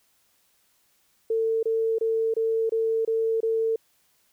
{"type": "tone bursts", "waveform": "sine", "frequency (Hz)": 449.1, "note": "A4", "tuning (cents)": 35, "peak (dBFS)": -21, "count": 7, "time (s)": [1.3, 3.76], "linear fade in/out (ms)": 5, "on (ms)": 330, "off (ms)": 25, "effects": ["white hiss -66 dBFS RMS until 4.32 s"]}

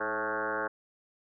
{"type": "tone with frequency modulation", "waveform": "sine", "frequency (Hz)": 987.8, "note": "B5", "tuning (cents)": 0, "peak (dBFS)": -29, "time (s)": [0, 0.68], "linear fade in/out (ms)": 10, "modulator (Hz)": 112, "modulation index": 5.6, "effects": []}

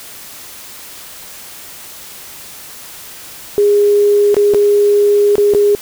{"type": "tone with dropouts", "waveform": "sine", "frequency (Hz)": 410.6, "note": "G#4", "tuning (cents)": -20, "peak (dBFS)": -7, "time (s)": [3.58, 5.75], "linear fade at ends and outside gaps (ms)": 0, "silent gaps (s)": [[4.344, 4.367], [4.537, 4.546], [5.355, 5.381], [5.537, 5.548]], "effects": ["white hiss -33 dBFS RMS until 5.81 s"]}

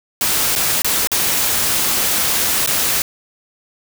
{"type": "noise with dropouts", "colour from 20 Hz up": "white", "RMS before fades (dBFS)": -17, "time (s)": [0.21, 3.02], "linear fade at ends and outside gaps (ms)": 1, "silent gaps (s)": [[0.553, 0.56], [0.82, 0.845], [1.072, 1.117], [2.662, 2.674]], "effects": []}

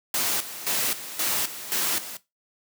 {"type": "noise with tremolo", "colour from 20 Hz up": "white", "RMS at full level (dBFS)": -25, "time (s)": [0.14, 2.17], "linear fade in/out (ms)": 2, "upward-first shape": "square", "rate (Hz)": 1.9, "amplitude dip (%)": 75, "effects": ["noise-tail reverb RT60 0.2 s tail -17 dB re dry", "high-pass 150 Hz 12 dB/octave"]}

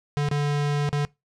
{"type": "tone with dropouts", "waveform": "square", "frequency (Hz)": 145.5, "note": "D3", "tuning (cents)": -16, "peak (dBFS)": -22, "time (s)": [0.17, 1.05], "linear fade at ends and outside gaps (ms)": 0, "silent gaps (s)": [[0.287, 0.313], [0.891, 0.929]], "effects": ["noise-tail reverb RT60 0.2 s tail -22 dB re dry", "low-pass 6000 Hz 12 dB/octave"]}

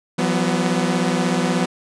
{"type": "tone cluster", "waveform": "sawtooth", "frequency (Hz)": [171, 187.6, 247.7], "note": ["F3", "F#3", "B3"], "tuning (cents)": [-36, 24, 5], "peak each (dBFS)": -18, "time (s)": [0.18, 1.66], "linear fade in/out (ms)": 10, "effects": ["resampled to 22050 Hz"]}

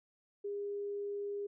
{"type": "tone", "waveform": "sine", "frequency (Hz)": 406, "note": "G#4", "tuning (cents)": -39, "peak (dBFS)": -36, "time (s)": [0.44, 1.47], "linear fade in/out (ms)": 10, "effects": []}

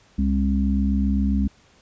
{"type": "harmonic tone", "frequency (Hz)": 67.6, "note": "C#2", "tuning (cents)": -43, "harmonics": [1, 3, 4], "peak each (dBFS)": [-21, -21, -27], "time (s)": [0.18, 1.48], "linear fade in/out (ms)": 10, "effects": ["pink hiss -56 dBFS RMS until 1.81 s", "resampled to 16000 Hz"]}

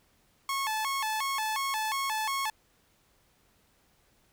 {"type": "tone with vibrato", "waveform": "sawtooth", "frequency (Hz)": 975, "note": "B5", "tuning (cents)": -23, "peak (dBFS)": -25, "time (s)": [0.49, 2.5], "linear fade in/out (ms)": 2, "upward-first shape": "square", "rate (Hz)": 2.8, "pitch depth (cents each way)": 200, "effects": ["pink hiss -67 dBFS RMS until 4.32 s"]}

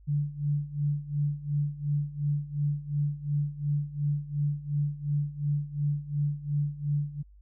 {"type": "tone with tremolo", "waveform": "sine", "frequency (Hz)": 145.7, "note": "D3", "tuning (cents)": -13, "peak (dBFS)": -23, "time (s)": [0.07, 7.23], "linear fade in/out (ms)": 20, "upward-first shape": "sine", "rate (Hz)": 2.8, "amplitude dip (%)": 85, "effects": ["added 50 Hz sine -51 dBFS peak until 7.41 s"]}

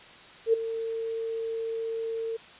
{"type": "tone with ADSR envelope", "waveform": "sine", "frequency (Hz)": 452.7, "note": "A4", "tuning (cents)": 49, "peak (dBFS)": -16, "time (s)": [0.46, 2.37], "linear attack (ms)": 74, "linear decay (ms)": 10, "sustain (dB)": -13, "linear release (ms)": 11, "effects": ["white hiss -49 dBFS RMS until 2.59 s", "resampled to 8000 Hz"]}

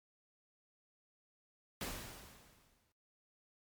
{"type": "noise with exponential decay", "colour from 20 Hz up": "pink", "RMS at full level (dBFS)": -40, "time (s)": [1.81, 2.92], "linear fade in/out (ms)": 1, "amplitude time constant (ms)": 240, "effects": ["noise-tail reverb RT60 0.2 s tail -17 dB re dry", "MP3 96 kbps"]}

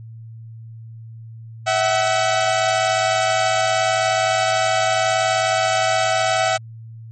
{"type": "tone pair together", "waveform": "sawtooth", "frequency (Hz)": [652, 751.2], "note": ["E5", "F#5"], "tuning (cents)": [-19, 26], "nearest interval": "major second", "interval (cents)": 245, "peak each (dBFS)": -15, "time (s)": [1.66, 6.58], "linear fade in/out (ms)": 20, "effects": ["added 113 Hz sine -34 dBFS peak until 7.11 s", "MP3 32 kbps"]}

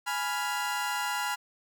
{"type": "chord", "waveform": "30% pulse", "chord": "F diminished", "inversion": "first", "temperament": "equal with one note detuned", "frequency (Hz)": [833, 987.8, 1396.9], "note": ["Ab5", "Cb6", "F6"], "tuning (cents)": [5, 0, 0], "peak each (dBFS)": -31, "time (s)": [0.06, 1.36], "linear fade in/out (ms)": 20, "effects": []}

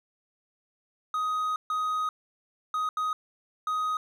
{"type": "tone bursts at uneven times", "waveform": "triangle", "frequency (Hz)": 1253, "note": "D#6", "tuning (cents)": 12, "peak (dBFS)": -24, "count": 5, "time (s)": [[1.14, 1.56], [1.7, 2.09], [2.74, 2.89], [2.97, 3.13], [3.67, 3.97]], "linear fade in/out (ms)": 2, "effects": []}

